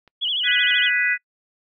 clicks, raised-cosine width 0.3 ms, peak -33 / -35 / -36 / -26 dBFS, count 4, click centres 0.077 / 0.273 / 0.599 / 0.707 s
sine tone with vibrato, 3136 Hz, G7, in tune, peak -20 dBFS, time 0.21-0.9 s, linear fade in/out 20 ms, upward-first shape sine, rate 13 Hz, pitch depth 150 cents each way
sine chord, G# minor seventh, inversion third, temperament equal, 1480 / 1661.2 / 1975.5 / 2489 Hz, F#6 / G#6 / B6 / D#7, 0 / 0 / 0 / 0 cents, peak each -24 / -26 / -20 / -25 dBFS, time 0.43-1.18 s, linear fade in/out 50 ms
effects noise-tail reverb RT60 0.1 s tail -26 dB re dry

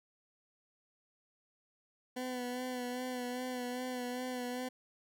20% pulse tone with vibrato, 250 Hz, B3, 21 cents sharp, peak -32 dBFS, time 2.16-4.69 s, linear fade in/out 10 ms, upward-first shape sine, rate 2.5 Hz, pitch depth 32 cents each way, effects none

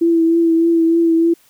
sine tone with vibrato, 331.9 Hz, E4, 12 cents sharp, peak -10 dBFS, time 0.01-1.34 s, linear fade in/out 10 ms, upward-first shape triangle, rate 3.3 Hz, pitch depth 30 cents each way, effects white hiss -53 dBFS RMS until 1.49 s

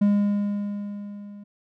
triangle tone with level ramp, 204.1 Hz, G#3, 30 cents flat, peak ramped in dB -13 to -37 dBFS, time 0.01-1.44 s, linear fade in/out 10 ms, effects none

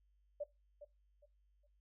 sine tone with echo, 585 Hz, D5, 7 cents flat, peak -37 dBFS, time 0.4-0.44 s, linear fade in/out 10 ms, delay 410 ms, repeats 3, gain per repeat -12 dB, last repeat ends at 1.67 s, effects noise-tail reverb RT60 0.2 s tail -17 dB re dry + added 50 Hz sine -70 dBFS peak until 1.8 s

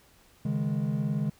triangle chord, C# suspended second, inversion none, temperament equal with one note detuned, 138.59 / 156.65 / 207.7 Hz, C#3 / D#3 / G#3, 0 / +12 / 0 cents, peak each -28 dBFS, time 0.45-1.3 s, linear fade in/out 5 ms, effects tanh soft clip ceiling -17 dBFS + pink hiss -60 dBFS RMS until 1.39 s

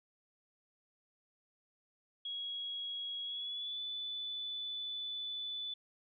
sine tone with pitch glide, 3317 to 3486 Hz, G#7 to A7, -3 to -17 cents, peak -38 dBFS, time 2.25-5.74 s, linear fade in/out 5 ms, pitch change +86 cents, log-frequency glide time 3.23-3.8 s, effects none

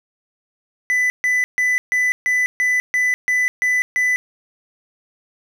triangle tone bursts, 1996 Hz, B6, 18 cents sharp, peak -13 dBFS, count 10, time 0.9-4.16 s, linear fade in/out 0 ms, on 200 ms, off 140 ms, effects none

